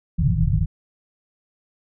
white low-pass noise, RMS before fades -19 dBFS, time 0.18-0.66 s, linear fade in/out 10 ms, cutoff 170 Hz, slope 96 dB/octave, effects none

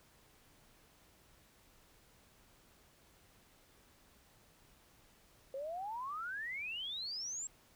sine exponential sweep, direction up, 523.3 to 7650 Hz, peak -39 dBFS, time 5.54-7.47 s, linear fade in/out 2 ms, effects pink hiss -66 dBFS RMS until 7.75 s

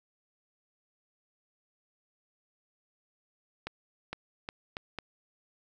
accelerating click train, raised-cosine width 0.3 ms, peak -20 dBFS, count 5, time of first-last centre 3.67-4.987 s, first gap 460 ms, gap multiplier 0.78, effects none

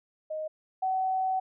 sine tone pair in turn, 622.3 / 755.1 Hz, D#5 / F#5, 0 / +35 cents, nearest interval minor third, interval 335 cents, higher second, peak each -31 / -25 dBFS, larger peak second, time 0.3-0.48 / 0.82-1.4 s, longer second, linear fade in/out 10 ms, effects none

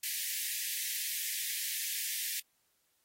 white high-pass noise, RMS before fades -36 dBFS, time 0.03-2.4 s, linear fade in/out 5 ms, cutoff 1700 Hz, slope 96 dB/octave, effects white hiss -75 dBFS RMS until 3.04 s + AAC 48 kbps

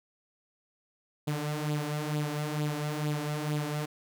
sawtooth tone with flanger, 149.7 Hz, D3, 33 cents sharp, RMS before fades -32 dBFS, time 1.27-3.86 s, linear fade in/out 10 ms, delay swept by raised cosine 0.25 to 5.25 ms, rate 2.2 Hz, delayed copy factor +0.6, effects none

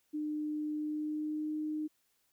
sine tone with pitch glide, 302.3 to 306.5 Hz, D#4 to D#4, -50 to -26 cents, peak -33 dBFS, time 0.13-1.88 s, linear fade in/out 20 ms, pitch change +24 cents, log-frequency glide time 0.75-1.57 s, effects white hiss -75 dBFS RMS until 2.32 s

